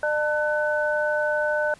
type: tone cluster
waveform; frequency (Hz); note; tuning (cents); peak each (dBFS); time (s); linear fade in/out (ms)
sine; 602 / 893 / 1500; D5 / A5 / F#6; +43 / +25 / +23; -23 / -31 / -25; 0.03-1.74; 2
effects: pink hiss -52 dBFS RMS until 1.79 s + resampled to 24000 Hz